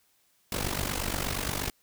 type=noise with amplitude modulation; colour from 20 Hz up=pink; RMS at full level=-28 dBFS; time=0.52-1.7 s; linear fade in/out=2 ms; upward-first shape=sine; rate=48.5 Hz; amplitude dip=80%; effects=white hiss -68 dBFS RMS until 1.82 s